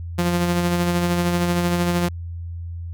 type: tone with tremolo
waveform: sawtooth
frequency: 174.61 Hz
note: F3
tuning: in tune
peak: -13 dBFS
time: 0.18-2.09 s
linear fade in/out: 10 ms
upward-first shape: sine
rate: 13 Hz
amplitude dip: 35%
effects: added 85 Hz sine -28 dBFS peak until 2.93 s